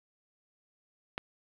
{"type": "click", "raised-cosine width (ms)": 0.3, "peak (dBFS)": -17, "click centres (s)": 1.179, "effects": ["low-pass 4000 Hz 12 dB/octave", "8-bit"]}